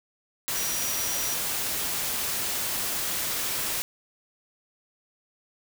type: tone in noise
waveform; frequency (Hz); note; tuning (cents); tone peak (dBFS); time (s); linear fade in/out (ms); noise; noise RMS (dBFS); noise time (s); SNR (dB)
sine; 5800; F#8; -35; -32; 0.56-1.34; 0; white; -29; 0.48-3.82; -6
effects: none